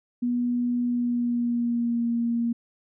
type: tone with pitch glide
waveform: sine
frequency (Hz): 243.1 to 234.4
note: B3 to A#3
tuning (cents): -27 to +10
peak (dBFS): -22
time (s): 0.22-2.53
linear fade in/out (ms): 10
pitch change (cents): -63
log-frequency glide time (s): 0.85-2.07
effects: none